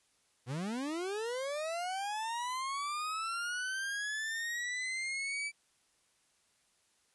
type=linear sweep; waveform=40% pulse; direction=up; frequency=114 to 2319 Hz; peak=-34 dBFS; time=0.46-5.52 s; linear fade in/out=50 ms; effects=white hiss -72 dBFS RMS until 7.14 s + resampled to 24000 Hz